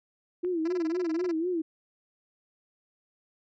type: tone with vibrato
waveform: sine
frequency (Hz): 340.4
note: F4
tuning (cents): -44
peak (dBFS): -26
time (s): 0.43-1.62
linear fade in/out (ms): 10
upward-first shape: sine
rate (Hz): 4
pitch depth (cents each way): 130
type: clicks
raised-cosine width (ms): 0.5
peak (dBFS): -33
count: 2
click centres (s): 0.448 / 1.245
type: tone bursts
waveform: 10% pulse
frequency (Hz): 336.3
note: E4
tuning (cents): +35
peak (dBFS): -31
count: 14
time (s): 0.65-1.315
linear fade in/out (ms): 5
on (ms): 28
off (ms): 21
effects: resampled to 16000 Hz